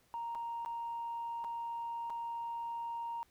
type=tone with dropouts; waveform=sine; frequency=932.3 Hz; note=A#5; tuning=in tune; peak=-36 dBFS; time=0.14-3.23 s; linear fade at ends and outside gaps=0 ms; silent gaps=0.349-0.354 / 0.649-0.66 / 1.441-1.446 / 2.098-2.103 s; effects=tanh soft clip ceiling -33 dBFS + pink hiss -70 dBFS RMS until 3.3 s